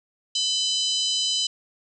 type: harmonic tone with a mistuned harmonic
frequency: 999 Hz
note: B5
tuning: 20 cents sharp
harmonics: 3 / 4 / 5 / 6 / 7 / 8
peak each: -25 / -27 / -29 / -34 / -34 / -36 dBFS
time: 0.35-1.47 s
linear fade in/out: 5 ms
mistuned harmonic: 3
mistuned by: +20 cents
effects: none